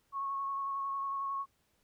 sine tone with vibrato, 1100 Hz, C#6, 14 cents flat, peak -33 dBFS, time 0.12-1.46 s, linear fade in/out 50 ms, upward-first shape square, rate 11 Hz, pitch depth 12 cents each way, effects pink hiss -74 dBFS RMS until 1.83 s

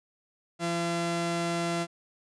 sawtooth tone pair together, 170.1 / 340.2 Hz, F3 / F4, -45 / -45 cents, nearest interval octave, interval 1200 cents, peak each -27 / -24 dBFS, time 0.59-1.87 s, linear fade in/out 50 ms, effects resampled to 22050 Hz

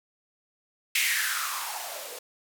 violet noise with band-pass filter sweep, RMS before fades -30 dBFS, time 0.95-2.19 s, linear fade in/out 5 ms, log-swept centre 2400 to 460 Hz, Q 5.3, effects none

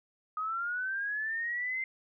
sine linear sweep, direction up, 1244.5 to 2093 Hz, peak -31 dBFS, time 0.37-1.84 s, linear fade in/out 2 ms, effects none

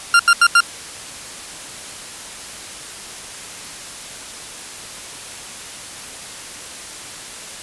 40% pulse tone bursts, 1392 Hz, F6, 6 cents flat, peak -7 dBFS, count 4, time 0.14-0.605 s, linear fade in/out 2 ms, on 54 ms, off 83 ms, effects white hiss -33 dBFS RMS until 7.62 s + resampled to 24000 Hz

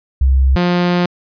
sine / sawtooth tone pair in turn, 66.2 / 176.73 Hz, C2 / F3, +21 / +21 cents, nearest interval octave + perfect fourth, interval 1700 cents, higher second, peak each -8 dBFS, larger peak neither, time 0.21-0.56 / 0.56-1.06 s, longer second, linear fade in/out 5 ms, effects resampled to 11025 Hz

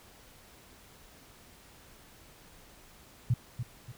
sine tone with echo, 120.5 Hz, B2, 42 cents flat, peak -22 dBFS, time 3.3-3.34 s, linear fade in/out 5 ms, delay 290 ms, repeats 2, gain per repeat -9 dB, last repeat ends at 3.92 s, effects pink hiss -56 dBFS RMS until 3.97 s

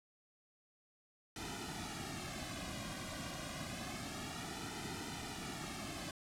pink noise with flanger, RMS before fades -44 dBFS, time 1.36-6.11 s, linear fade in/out 2 ms, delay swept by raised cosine 1.8 to 2.3 ms, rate 0.28 Hz, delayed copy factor -0.9, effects low-pass 9000 Hz 12 dB/octave

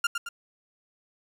30% pulse tone with echo, 1396.9 Hz, F6, in tune, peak -19 dBFS, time 0.04-0.07 s, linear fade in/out 5 ms, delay 110 ms, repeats 2, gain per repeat -6 dB, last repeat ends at 0.29 s, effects low-pass 12000 Hz 12 dB/octave + 9-bit

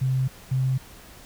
sine tone pair in turn, 130.81 / 130.81 Hz, C3 / C3, 0 / 0 cents, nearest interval unison, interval 0 cents, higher neither, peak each -20 dBFS, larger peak neither, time 0.01-0.28 / 0.51-0.78 s, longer neither, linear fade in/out 10 ms, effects added 60 Hz sine -55 dBFS peak until 1.25 s + pink hiss -47 dBFS RMS until 1.25 s

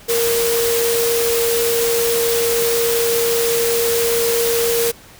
sine tone in noise, 466.2 Hz, A#4, in tune, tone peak -16 dBFS, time 0.08-4.92 s, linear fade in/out 20 ms, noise white, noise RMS -21 dBFS, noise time 0.08-4.92 s, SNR +2 dB, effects pink hiss -43 dBFS RMS until 5.19 s

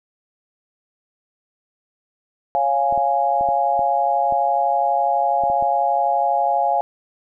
sine chord, Db major, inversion none, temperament equal, 554.4 / 698.5 / 830.6 Hz, Db5 / F5 / Ab5, 0 / 0 / 0 cents, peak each -24 / -19 / -19 dBFS, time 2.55-6.81 s, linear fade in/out 0 ms
clicks, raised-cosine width 2 ms, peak -21 dBFS, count 9, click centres 2.925 / 2.977 / 3.41 / 3.488 / 3.793 / 4.324 / 5.437 / 5.5 / 5.625 s
effects none

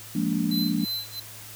sine chord, Bb dominant seventh, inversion second, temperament just, 174.81 / 209.8 / 233.1 / 291.4 Hz, F3 / Ab3 / Bb3 / D4, +2 / +18 / 0 / -13 cents, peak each -28 dBFS, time 0.15-0.85 s, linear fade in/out 5 ms
square tone with tremolo, 4048 Hz, B7, 42 cents sharp, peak -27 dBFS, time 0.51-1.2 s, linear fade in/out 5 ms, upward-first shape sine, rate 3 Hz, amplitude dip 95%
effects added 107 Hz sine -48 dBFS peak until 1.55 s + white hiss -43 dBFS RMS until 1.55 s

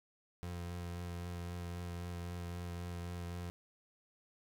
30% pulse tone with vibrato, 87.31 Hz, F2, in tune, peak -38 dBFS, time 0.43-3.5 s, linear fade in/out 0 ms, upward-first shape triangle, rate 3.8 Hz, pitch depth 22 cents each way, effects none

